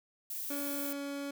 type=noise; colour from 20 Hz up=violet; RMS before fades=-39 dBFS; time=0.3-0.93 s; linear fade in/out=5 ms
type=tone with pitch glide; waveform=30% pulse; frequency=284.6 to 281.7 Hz; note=C#4 to C#4; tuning=+46 to +28 cents; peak=-34 dBFS; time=0.5-1.31 s; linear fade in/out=5 ms; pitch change=-18 cents; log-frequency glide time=0.61-1.01 s
effects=none